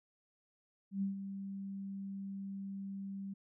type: tone with ADSR envelope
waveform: sine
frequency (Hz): 196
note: G3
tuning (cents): 0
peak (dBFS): -31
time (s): 0.91-3.34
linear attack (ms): 110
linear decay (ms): 130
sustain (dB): -9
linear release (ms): 11
effects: none